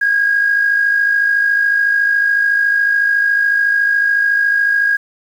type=tone with amplitude modulation; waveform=sine; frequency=1636 Hz; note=G#6; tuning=26 cents flat; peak=-8 dBFS; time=0.01-4.97 s; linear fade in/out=10 ms; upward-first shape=sine; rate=53.9 Hz; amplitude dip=50%; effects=tanh soft clip ceiling -4 dBFS + 7-bit